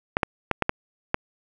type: clicks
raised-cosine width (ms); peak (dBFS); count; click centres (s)
0.5; -5; 6; 0.169 / 0.232 / 0.513 / 0.623 / 0.694 / 1.144
effects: none